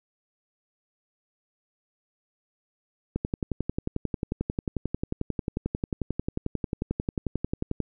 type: click train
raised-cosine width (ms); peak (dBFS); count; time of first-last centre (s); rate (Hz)
3; -14; 53; 3.16-7.803; 11.2
effects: none